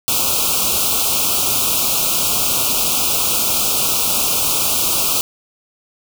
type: band-stop noise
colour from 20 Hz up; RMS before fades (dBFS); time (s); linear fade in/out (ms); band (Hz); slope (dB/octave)
white; -17; 0.08-5.21; 0; 1400 to 2400; 96
effects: none